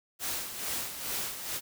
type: noise with tremolo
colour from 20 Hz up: white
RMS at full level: -33 dBFS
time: 0.19-1.61 s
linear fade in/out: 50 ms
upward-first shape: sine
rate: 2.3 Hz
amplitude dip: 60%
effects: none